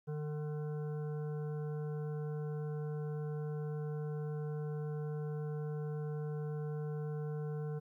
harmonic tone, 150.3 Hz, D3, 40 cents sharp, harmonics 1 / 3 / 5 / 7 / 9 / 10, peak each -37 / -43 / -55 / -60 / -62 / -62 dBFS, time 0.07-7.8 s, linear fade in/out 20 ms, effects 13-bit

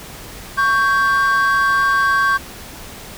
triangle tone pair together, 1114 / 1575.4 Hz, C#6 / G6, +8 / +8 cents, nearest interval tritone, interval 600 cents, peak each -13 dBFS, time 0.57-2.38 s, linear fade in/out 20 ms, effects tanh soft clip ceiling -6 dBFS + pink hiss -35 dBFS RMS until 3.17 s

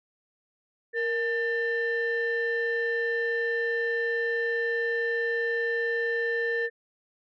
sine tone pair together, 466.2 / 1784.7 Hz, A#4 / A6, 0 / +24 cents, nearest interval octave + major seventh, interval 2324 cents, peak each -26 dBFS, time 0.93-6.7 s, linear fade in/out 50 ms, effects tanh soft clip ceiling -21 dBFS

